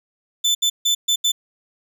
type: tone bursts at uneven times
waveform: 30% pulse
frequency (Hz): 3520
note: A7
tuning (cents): 0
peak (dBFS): -13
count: 5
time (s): 0.44-0.55 / 0.62-0.7 / 0.85-0.95 / 1.08-1.16 / 1.24-1.32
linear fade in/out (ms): 10
effects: none